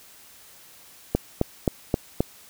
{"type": "click train", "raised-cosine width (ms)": 2, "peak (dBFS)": -6, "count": 5, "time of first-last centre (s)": [1.15, 2.205], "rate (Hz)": 3.79, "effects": ["white hiss -50 dBFS RMS until 2.49 s"]}